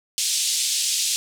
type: band-pass noise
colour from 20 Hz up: white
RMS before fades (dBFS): -23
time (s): 0.18-1.16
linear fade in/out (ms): 0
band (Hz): 3100 to 8800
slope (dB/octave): 24
effects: none